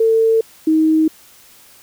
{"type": "tone pair in turn", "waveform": "sine", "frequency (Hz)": [448.9, 315.5], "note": ["A4", "D#4"], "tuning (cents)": [35, 24], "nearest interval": "tritone", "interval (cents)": 611, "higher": "first", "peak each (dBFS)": -10, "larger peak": "neither", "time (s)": [[0, 0.41], [0.67, 1.08]], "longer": "neither", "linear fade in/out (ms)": 5, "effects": ["white hiss -46 dBFS RMS until 1.82 s"]}